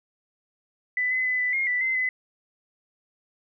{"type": "tone with pitch steps", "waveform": "sine", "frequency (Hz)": [1995, 2029, 2009, 1993, 2137, 1980, 2064, 2020], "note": ["B6", "B6", "B6", "B6", "C7", "B6", "C7", "B6"], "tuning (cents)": [17, 46, 29, 15, 36, 4, -24, 39], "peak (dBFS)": -22, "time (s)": [0.97, 2.09], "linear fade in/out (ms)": 2, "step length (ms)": 140, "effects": []}